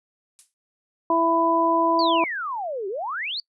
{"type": "noise with exponential decay", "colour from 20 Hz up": "violet", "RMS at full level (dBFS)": -38, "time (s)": [0.39, 0.54], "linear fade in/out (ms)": 0, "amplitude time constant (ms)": 31}
{"type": "harmonic tone", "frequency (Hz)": 332.1, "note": "E4", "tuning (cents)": 13, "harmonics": [1, 2, 3], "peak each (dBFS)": [-23, -23, -20], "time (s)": [1.1, 2.24], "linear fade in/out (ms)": 2}
{"type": "exponential two-way sweep", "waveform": "sine", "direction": "down then up", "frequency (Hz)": [4699, 370, 4699], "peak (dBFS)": -26, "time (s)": [1.99, 3.4], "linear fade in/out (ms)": 2, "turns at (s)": 2.88}
{"effects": ["noise-tail reverb RT60 0.1 s tail -26 dB re dry", "resampled to 24000 Hz"]}